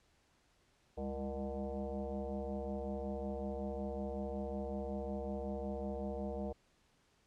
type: tone with frequency modulation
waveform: sine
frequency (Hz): 199.8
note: G3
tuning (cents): +33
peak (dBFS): -37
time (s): 0.97-6.53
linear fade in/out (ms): 10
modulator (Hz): 135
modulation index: 3.7
effects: pink hiss -72 dBFS RMS until 7.26 s + low-pass 8000 Hz 12 dB/octave